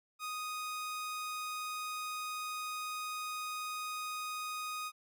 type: tone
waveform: sawtooth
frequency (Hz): 1244.5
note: D#6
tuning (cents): 0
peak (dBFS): -34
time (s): 0.19-4.92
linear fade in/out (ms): 50
effects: none